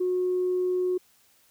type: tone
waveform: sine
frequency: 364.3 Hz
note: F#4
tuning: 27 cents flat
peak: -22 dBFS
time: 0-0.98 s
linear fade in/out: 10 ms
effects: tanh soft clip ceiling -18 dBFS + white hiss -62 dBFS RMS until 1.5 s